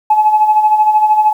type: tone with tremolo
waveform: sine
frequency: 855 Hz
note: A5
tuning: 50 cents flat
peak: -4 dBFS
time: 0.1-1.33 s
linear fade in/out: 5 ms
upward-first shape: sine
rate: 13 Hz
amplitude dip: 60%
effects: tanh soft clip ceiling 0 dBFS + 7-bit